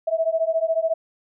sine beating tone pair, 644 / 658 Hz, E5 / E5, -41 / -3 cents, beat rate 14 Hz, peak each -22 dBFS, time 0.07-0.94 s, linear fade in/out 10 ms, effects none

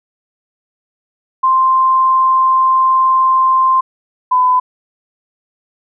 sine tone pair in turn, 1046.5 / 1006.5 Hz, C6 / B5, 0 / +33 cents, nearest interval minor second, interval 67 cents, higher first, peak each -8 dBFS, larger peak neither, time 1.43-3.81 / 4.31-4.6 s, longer first, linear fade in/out 10 ms, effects none

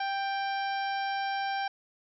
harmonic tone, 787 Hz, G5, 7 cents sharp, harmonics 1 / 2 / 3 / 4 / 5 / 6 / 7, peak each -30 / -36 / -42 / -44 / -48 / -49 / -46 dBFS, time 0-1.68 s, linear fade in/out 5 ms, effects none

